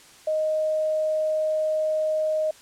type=tone; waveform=sine; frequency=622.3 Hz; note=D#5; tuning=in tune; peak=-21 dBFS; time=0.27-2.51 s; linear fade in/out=5 ms; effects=white hiss -50 dBFS RMS until 2.61 s + low-pass 9000 Hz 12 dB/octave